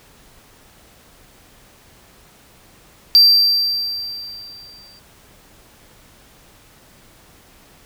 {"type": "tone with exponential decay", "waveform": "triangle", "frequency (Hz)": 4699, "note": "D8", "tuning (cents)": 0, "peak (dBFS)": -4, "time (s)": [3.15, 4.99], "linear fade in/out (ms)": 0, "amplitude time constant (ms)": 400, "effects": ["pink hiss -49 dBFS RMS until 7.85 s"]}